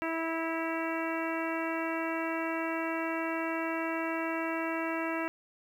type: harmonic tone with a mistuned harmonic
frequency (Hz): 326.6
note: E4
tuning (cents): -16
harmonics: 1 / 2 / 3 / 4 / 5 / 6 / 7 / 8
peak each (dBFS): -34 / -37 / -39 / -40 / -41 / -42 / -42 / -43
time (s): 0.02-5.28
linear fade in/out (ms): 0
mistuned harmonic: 8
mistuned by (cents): +70
effects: 10-bit